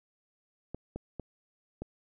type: clicks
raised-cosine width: 2 ms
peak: -24 dBFS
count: 4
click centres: 0.746 / 0.96 / 1.197 / 1.82 s
effects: none